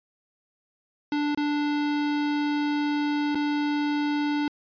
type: tone with dropouts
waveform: square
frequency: 293.7 Hz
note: D4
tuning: in tune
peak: -24 dBFS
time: 1.12-4.48 s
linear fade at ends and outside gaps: 2 ms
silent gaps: 1.348-1.374 / 3.348-3.354 s
effects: resampled to 11025 Hz